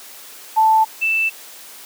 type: tone pair in turn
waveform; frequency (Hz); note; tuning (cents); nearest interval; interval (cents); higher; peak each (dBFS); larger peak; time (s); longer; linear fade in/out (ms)
sine; 880 / 2651; A5 / E7; 0 / +9; octave + perfect fifth; 1909; second; -10 / -15; first; 0.56-0.85 / 1.01-1.3; neither; 20
effects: white hiss -39 dBFS RMS until 1.85 s + high-pass 300 Hz 12 dB/octave